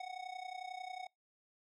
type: tone with amplitude modulation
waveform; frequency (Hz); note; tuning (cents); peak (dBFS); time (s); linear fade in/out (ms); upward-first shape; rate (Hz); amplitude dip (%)
square; 740; F#5; 0; -40; 0-1.07; 5; sine; 31.1; 80
effects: noise-tail reverb RT60 0.2 s tail -26 dB re dry + low-pass 5000 Hz 12 dB/octave